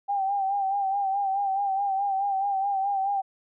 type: tone with vibrato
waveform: sine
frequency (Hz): 788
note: G5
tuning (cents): +9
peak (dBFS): -23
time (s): 0.08-3.22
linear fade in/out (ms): 20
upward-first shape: sine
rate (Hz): 4.7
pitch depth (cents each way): 51
effects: none